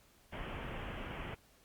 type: low-pass noise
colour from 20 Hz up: pink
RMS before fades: -43 dBFS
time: 0.32-1.35 s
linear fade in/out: 10 ms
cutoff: 3200 Hz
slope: 96 dB/octave
effects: pink hiss -66 dBFS RMS until 1.64 s + Opus 48 kbps